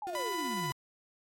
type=exponential sweep; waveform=sine; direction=down; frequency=879 to 130.81 Hz; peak=-36 dBFS; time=0.02-0.72 s; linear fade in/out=2 ms
type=tone with tremolo; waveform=35% pulse; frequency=355.6 Hz; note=F4; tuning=31 cents sharp; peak=-37 dBFS; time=0.07-0.71 s; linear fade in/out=0 ms; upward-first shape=square; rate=16 Hz; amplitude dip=40%
type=tone; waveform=sawtooth; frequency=995 Hz; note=B5; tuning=13 cents sharp; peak=-30 dBFS; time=0.15-0.72 s; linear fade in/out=0 ms
effects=MP3 64 kbps